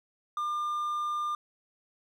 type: tone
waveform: triangle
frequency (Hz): 1200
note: D6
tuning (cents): +37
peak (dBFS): -27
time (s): 0.37-1.35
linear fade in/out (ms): 2
effects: none